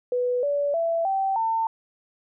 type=tone with pitch steps; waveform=sine; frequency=493.9 / 573.9 / 666.9 / 775 / 900.6 Hz; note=B4 / D5 / E5 / G5 / A5; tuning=0 / -40 / +20 / -20 / +40 cents; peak=-21 dBFS; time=0.12-1.67 s; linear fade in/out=2 ms; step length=310 ms; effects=none